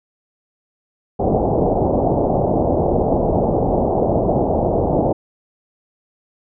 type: low-pass noise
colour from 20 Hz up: white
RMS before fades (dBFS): -17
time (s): 1.19-5.13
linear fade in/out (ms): 10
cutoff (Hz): 770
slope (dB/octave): 48
effects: none